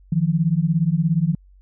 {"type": "beating tone pair", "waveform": "sine", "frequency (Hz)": [155.56, 172.56], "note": ["D#3", "F3"], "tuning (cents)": [0, -20], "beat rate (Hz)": 17, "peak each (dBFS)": [-19, -19], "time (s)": [0.12, 1.35], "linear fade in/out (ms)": 5, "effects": ["added 47 Hz sine -47 dBFS peak until 1.61 s"]}